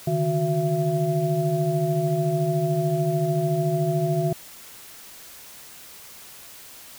sine tone cluster, 141.5 / 155.1 / 365.6 / 672 Hz, C#3 / D#3 / F#4 / E5, +36 / -5 / -21 / +33 cents, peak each -29 / -23 / -27 / -26 dBFS, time 0.07-4.33 s, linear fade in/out 5 ms, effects white hiss -44 dBFS RMS until 6.98 s

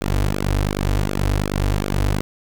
sawtooth tone with flanger, 49.42 Hz, G1, 15 cents sharp, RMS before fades -20 dBFS, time 0.01-2.21 s, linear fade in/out 0 ms, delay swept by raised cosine 1 to 5.5 ms, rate 2.7 Hz, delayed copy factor -0.95, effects none

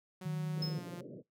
sawtooth tone with pitch glide, 185 to 174.72 Hz, F#3 to F3, 0 to +1 cents, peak -40 dBFS, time 0.21-1.01 s, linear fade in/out 5 ms, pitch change -99 cents, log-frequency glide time 0.62-0.85 s
sine tone, 155.56 Hz, D#3, in tune, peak -34 dBFS, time 0.25-0.79 s, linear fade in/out 10 ms
pink band-pass noise, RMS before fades -48 dBFS, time 0.54-1.23 s, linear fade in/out 50 ms, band 120 to 590 Hz, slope 96 dB/octave
triangle tone with exponential decay, 5170 Hz, E8, 34 cents flat, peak -32 dBFS, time 0.62-0.87 s, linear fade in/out 5 ms, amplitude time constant 53 ms
effects noise-tail reverb RT60 0.2 s tail -25 dB re dry

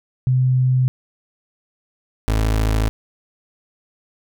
sine / 30% pulse tone pair in turn, 128.3 / 53.94 Hz, C3 / A1, -34 / -34 cents, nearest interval octave + minor third, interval 1500 cents, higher first, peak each -13 dBFS, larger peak neither, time 0.27-0.88 / 2.28-2.89 s, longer neither, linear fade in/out 0 ms, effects none

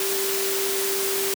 sine tone in noise, 391.1 Hz, G4, 4 cents flat, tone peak -26 dBFS, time 0-1.34 s, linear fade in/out 2 ms, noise white, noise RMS -26 dBFS, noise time 0-1.34 s, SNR -3 dB, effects high-pass 200 Hz 12 dB/octave

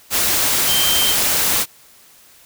sine tone in noise, 3136 Hz, G7, in tune, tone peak -18 dBFS, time 0.66-1.16 s, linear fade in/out 50 ms, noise white, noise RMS -17 dBFS, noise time 0.1-1.66 s, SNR -4 dB, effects white hiss -48 dBFS RMS until 2.45 s

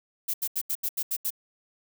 violet noise bursts, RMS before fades -28 dBFS, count 8, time 0.28-1.305 s, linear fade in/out 10 ms, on 59 ms, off 79 ms, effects none

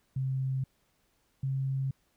sine tone pair in turn, 132.4 / 134.4 Hz, C3 / C3, +21 / +47 cents, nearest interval unison, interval 26 cents, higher second, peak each -28 dBFS, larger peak neither, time 0.16-0.64 / 1.43-1.91 s, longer neither, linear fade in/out 5 ms, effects pink hiss -72 dBFS RMS until 2.16 s

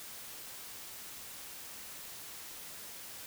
silence, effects white hiss -47 dBFS RMS until 3.26 s

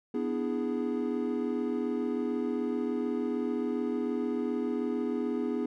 triangle chord, E dominant seventh, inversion second, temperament equal, 246.9 / 293.7 / 329.6 / 415.3 Hz, B3 / D4 / E4 / G#4, 0 / 0 / 0 / 0 cents, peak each -30 / -34 / -34 / -32 dBFS, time 0.14-5.66 s, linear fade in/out 5 ms, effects none

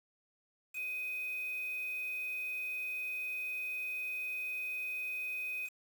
sine tone with quantisation, 2508 Hz, D#7, 13 cents sharp, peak -36 dBFS, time 0.73-5.7 s, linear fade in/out 50 ms, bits 8, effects none

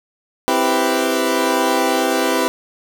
20% pulse chord, C major seventh, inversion none, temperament equal, 261.6 / 329.6 / 392 / 493.9 Hz, C4 / E4 / G4 / B4, 0 / 0 / 0 / 0 cents, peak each -16 dBFS, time 0.48-2.48 s, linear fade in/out 0 ms, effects none

